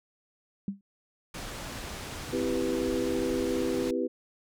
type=tone with exponential decay; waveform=sine; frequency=198 Hz; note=G3; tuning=18 cents sharp; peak=-25 dBFS; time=0.68-0.81 s; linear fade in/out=2 ms; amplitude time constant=28 ms
type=low-pass noise; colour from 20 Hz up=pink; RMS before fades=-39 dBFS; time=1.34-3.91 s; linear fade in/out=5 ms; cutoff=9100 Hz; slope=12 dB/octave
type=chord; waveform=sine; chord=C major seventh; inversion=none; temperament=equal with one note detuned; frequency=257.3 / 329.6 / 392 / 493.9 Hz; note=C4 / E4 / G4 / B4; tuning=-29 / 0 / 0 / 0 cents; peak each=-32 dBFS; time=2.32-4.08 s; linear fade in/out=20 ms
effects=none